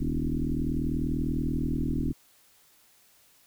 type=tone with frequency modulation; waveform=sine; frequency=146.83 Hz; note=D3; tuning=in tune; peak=-25 dBFS; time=0-2.13 s; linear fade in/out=10 ms; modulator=40.3 Hz; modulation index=4.2; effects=white hiss -61 dBFS RMS until 3.46 s